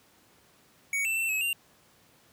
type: tone with pitch steps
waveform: square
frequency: 2240 / 2667 / 2686 / 2571 / 2778 Hz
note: C#7 / E7 / E7 / E7 / F7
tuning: +18 / +20 / +32 / -44 / -10 cents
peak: -27 dBFS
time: 0.93-1.53 s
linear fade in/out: 2 ms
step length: 120 ms
effects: pink hiss -61 dBFS RMS until 2.32 s + high-pass 100 Hz 12 dB/octave